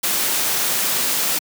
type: noise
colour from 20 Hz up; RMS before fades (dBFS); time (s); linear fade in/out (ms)
white; -20; 0.03-1.39; 10
effects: high-pass 150 Hz 12 dB/octave